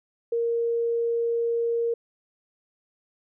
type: tone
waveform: sine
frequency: 466.2 Hz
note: A#4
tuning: in tune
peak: -22 dBFS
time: 0.32-1.94 s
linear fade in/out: 5 ms
effects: none